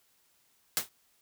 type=noise with exponential decay; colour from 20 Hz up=white; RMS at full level=-24 dBFS; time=0.77-0.89 s; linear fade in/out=0 ms; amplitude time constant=26 ms; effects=white hiss -69 dBFS RMS until 1.21 s